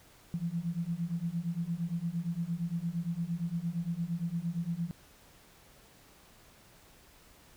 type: beating tone pair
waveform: sine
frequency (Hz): 165 / 173.7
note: E3 / F3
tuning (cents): +2 / -9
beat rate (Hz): 8.7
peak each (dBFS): -35 / -34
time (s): 0.34-4.91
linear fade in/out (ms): 0
effects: pink hiss -59 dBFS RMS until 7.56 s